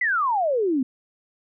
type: exponential sweep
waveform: sine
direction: down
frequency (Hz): 2052 to 246.9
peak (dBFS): -19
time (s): 0.01-0.83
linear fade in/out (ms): 5
effects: none